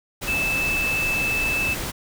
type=tone in noise; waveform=sine; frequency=2626 Hz; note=E7; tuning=7 cents flat; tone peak=-21 dBFS; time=0.27-1.75 s; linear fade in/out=20 ms; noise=pink; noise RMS=-29 dBFS; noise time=0.21-1.92 s; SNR=+5 dB; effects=none